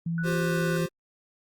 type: tone with pitch glide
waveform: sine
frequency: 167.3 to 165.95 Hz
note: E3 to E3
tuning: +26 to +12 cents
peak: -26 dBFS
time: 0.06-0.86 s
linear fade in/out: 5 ms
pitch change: -14 cents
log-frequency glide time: 0.41-0.68 s
type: tone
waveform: sine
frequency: 1480 Hz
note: F#6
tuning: in tune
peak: -33 dBFS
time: 0.18-0.77 s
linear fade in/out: 2 ms
type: chord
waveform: square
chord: F suspended second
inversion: none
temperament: equal with one note detuned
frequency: 355.1 / 392 / 523.3 Hz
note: F4 / G4 / C5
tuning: +29 / 0 / 0 cents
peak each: -33 dBFS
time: 0.23-0.89 s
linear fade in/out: 50 ms
effects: Opus 48 kbps